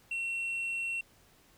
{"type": "tone", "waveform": "sine", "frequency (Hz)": 2720, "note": "F7", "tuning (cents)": -46, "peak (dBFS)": -29, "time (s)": [0.11, 1.01], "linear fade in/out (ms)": 5, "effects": ["tanh soft clip ceiling -31 dBFS", "pink hiss -63 dBFS RMS until 1.57 s"]}